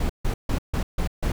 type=noise bursts; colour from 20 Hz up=brown; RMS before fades=-23 dBFS; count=6; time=0-1.32 s; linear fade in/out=5 ms; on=95 ms; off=150 ms; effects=none